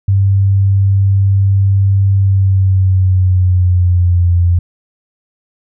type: tone with pitch glide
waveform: sine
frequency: 98 to 87.31 Hz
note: G2 to F2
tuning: 0 to 0 cents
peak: -7 dBFS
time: 0.08-4.59 s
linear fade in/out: 5 ms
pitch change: -200 cents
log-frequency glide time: 2.14-4.33 s
effects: none